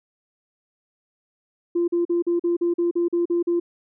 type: tone bursts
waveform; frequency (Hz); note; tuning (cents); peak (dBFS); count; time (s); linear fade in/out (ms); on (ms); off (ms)
sine; 344.8; F4; -22; -17; 11; 1.75-3.6; 10; 130; 42
effects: tanh soft clip ceiling -14 dBFS